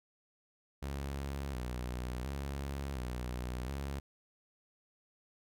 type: tone with vibrato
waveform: sawtooth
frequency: 65.41 Hz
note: C2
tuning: in tune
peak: -33 dBFS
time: 0.82-4 s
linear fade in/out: 10 ms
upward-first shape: square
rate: 0.7 Hz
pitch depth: 100 cents each way
effects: none